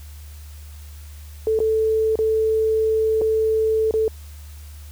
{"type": "tone with dropouts", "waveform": "sine", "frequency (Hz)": 440, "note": "A4", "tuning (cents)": 0, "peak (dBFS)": -16, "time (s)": [1.47, 4.08], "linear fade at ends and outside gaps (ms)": 1, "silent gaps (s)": [[1.59, 1.602], [2.156, 2.189], [3.213, 3.217], [3.91, 3.939]], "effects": ["added 74 Hz sine -36 dBFS peak until 4.91 s", "white hiss -49 dBFS RMS until 4.91 s"]}